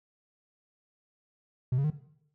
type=tone with pitch steps; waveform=triangle; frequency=126.5 / 138.75 / 152.18 Hz; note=B2 / C#3 / D#3; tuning=+42 / +2 / -38 cents; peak=-21 dBFS; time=1.72-1.903 s; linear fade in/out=5 ms; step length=61 ms; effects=noise-tail reverb RT60 0.7 s tail -17 dB re dry + tanh soft clip ceiling -18 dBFS